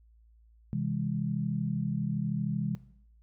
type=chord; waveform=sine; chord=C augmented; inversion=none; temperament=just; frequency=130.81 / 163.52 / 204.4 Hz; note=C3 / E3 / G#3; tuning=0 / -14 / -27 cents; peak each=-33 dBFS; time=0.73-2.75 s; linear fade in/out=0 ms; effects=noise-tail reverb RT60 0.7 s tail -17 dB re dry + added 56 Hz sine -57 dBFS peak until 3.22 s